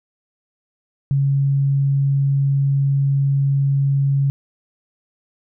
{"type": "tone", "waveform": "sine", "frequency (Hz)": 138.59, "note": "C#3", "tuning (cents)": 0, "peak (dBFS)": -14, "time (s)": [1.11, 4.3], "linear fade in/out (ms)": 0, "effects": []}